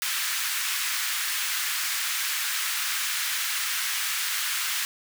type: high-pass noise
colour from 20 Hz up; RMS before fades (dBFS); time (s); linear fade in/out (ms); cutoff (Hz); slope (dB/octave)
pink; -28; 0.02-4.85; 0; 1400; 24
effects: none